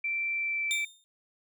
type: tone with pitch glide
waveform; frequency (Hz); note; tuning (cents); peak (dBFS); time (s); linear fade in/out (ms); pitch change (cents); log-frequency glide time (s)
sine; 2344 to 2326; D7 to D7; -4 to -17; -28; 0.04-0.85; 5; -13; 0.33-0.73
type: tone with exponential decay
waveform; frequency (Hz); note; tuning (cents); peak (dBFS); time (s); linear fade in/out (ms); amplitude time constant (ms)
25% pulse; 3634; A#7; -45; -23; 0.71-1.04; 0; 70
effects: none